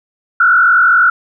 sine tone with frequency modulation, 1422 Hz, F6, 31 cents sharp, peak -6 dBFS, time 0.4-1.1 s, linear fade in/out 5 ms, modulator 44.1 Hz, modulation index 1.7, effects none

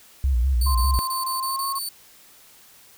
sine tone with vibrato, 63.2 Hz, B1, 41 cents sharp, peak -17 dBFS, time 0.24-0.99 s, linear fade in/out 0 ms, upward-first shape square, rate 5 Hz, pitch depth 110 cents each way
15% pulse tone bursts, 4520 Hz, C#8, 33 cents sharp, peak -21 dBFS, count 8, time 0.61-1.891 s, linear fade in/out 5 ms, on 140 ms, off 23 ms
sine tone with pitch glide, 1046.5 to 1086.5 Hz, C6 to C#6, 0 to -35 cents, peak -25 dBFS, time 0.66-1.79 s, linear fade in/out 10 ms, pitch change +65 cents, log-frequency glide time 1.39-1.67 s
effects white hiss -51 dBFS RMS until 2.97 s

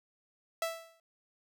sawtooth tone with exponential decay, 659.3 Hz, E5, in tune, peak -25 dBFS, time 0.62-1 s, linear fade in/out 2 ms, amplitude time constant 82 ms, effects none

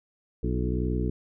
harmonic tone with a mistuned harmonic, 61.74 Hz, B1, in tune, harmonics 1 / 2 / 3 / 4 / 5 / 6 / 7, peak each -28 / -31 / -33 / -34 / -35 / -36 / -36 dBFS, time 0.43-1.1 s, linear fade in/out 5 ms, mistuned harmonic 6, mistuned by -51 cents, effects none

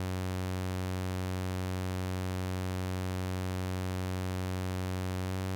sawtooth tone with pitch glide, 92.5 to 94.28 Hz, F#2 to F#2, 0 to +33 cents, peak -28 dBFS, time 0-5.55 s, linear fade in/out 0 ms, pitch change +33 cents, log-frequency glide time 5.22-5.38 s, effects none

